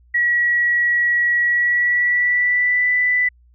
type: tone with pitch glide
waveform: sine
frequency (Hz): 1922 to 1986.3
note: B6 to B6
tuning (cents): -48 to +9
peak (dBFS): -14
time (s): 0.14-3.29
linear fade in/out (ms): 10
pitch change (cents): +57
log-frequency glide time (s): 1.44-2.9
effects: added 60 Hz sine -49 dBFS peak until 3.54 s